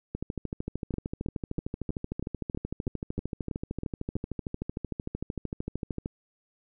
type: two click trains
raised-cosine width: 3 ms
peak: -19 / -19 dBFS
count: 11 / 79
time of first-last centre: 0.94-4.155 / 0.15-6.059 s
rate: 3.11 / 13.2 Hz
effects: none